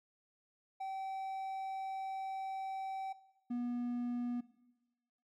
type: tone pair in turn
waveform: triangle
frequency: 770 / 242.5 Hz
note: G5 / B3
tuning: -31 / -31 cents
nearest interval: octave + minor sixth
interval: 2000 cents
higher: first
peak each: -36 / -33 dBFS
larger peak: second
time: 0.8-3.13 / 3.5-4.41 s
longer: first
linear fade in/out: 10 ms
effects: noise-tail reverb RT60 1.0 s tail -17 dB re dry